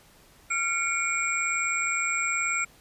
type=tone cluster; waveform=sine; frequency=1377 / 2201 / 2360 / 7620 Hz; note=F6 / C#7 / D7 / A#8; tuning=-25 / -13 / +8 / +37 cents; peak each=-30 dBFS; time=0.5-2.65 s; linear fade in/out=10 ms; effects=pink hiss -56 dBFS RMS until 2.8 s + resampled to 32000 Hz